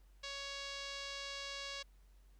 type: tone with low-pass filter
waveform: 5% pulse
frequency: 557 Hz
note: C#5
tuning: 8 cents sharp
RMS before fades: -45 dBFS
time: 0.23-1.83 s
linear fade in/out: 10 ms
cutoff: 4900 Hz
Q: 1.3
effects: added 47 Hz sine -60 dBFS peak until 2.39 s + pink hiss -75 dBFS RMS until 2.39 s